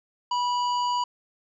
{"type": "harmonic tone with a mistuned harmonic", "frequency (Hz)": 979, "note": "B5", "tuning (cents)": -15, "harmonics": [1, 3, 5, 7], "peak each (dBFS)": [-23, -35, -37, -45], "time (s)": [0.31, 1.04], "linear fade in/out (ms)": 5, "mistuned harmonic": 5, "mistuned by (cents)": -81, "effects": []}